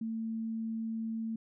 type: tone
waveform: sine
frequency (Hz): 224.3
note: A3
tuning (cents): +34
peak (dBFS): -33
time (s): 0.01-1.36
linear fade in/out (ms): 5
effects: none